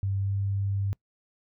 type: tone with pitch glide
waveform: sine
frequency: 98 to 98.97 Hz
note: G2 to G2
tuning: 0 to +17 cents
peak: -25 dBFS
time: 0.03-0.93 s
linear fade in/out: 0 ms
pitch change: +17 cents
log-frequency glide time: 0.2-0.32 s
effects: noise-tail reverb RT60 0.1 s tail -24 dB re dry